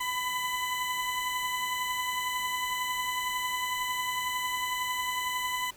20% pulse beating tone pair, 1000 / 1011 Hz, B5 / B5, +21 / +40 cents, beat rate 11 Hz, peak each -25 / -33 dBFS, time 0-5.71 s, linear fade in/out 10 ms, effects pink hiss -54 dBFS RMS until 5.76 s

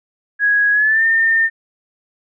sine tone with pitch glide, 1661.2 to 1811.6 Hz, G#6 to A#6, 0 to -50 cents, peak -11 dBFS, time 0.39-1.5 s, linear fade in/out 50 ms, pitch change +150 cents, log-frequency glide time 0.72-1.04 s, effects none

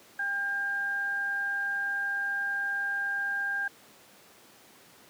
sine tone pair together, 797 / 1602.3 Hz, G5 / G6, +28 / +37 cents, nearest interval octave, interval 1209 cents, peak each -40 / -28 dBFS, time 0.19-3.68 s, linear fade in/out 5 ms, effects pink hiss -55 dBFS RMS until 5.09 s + high-pass 200 Hz 12 dB/octave

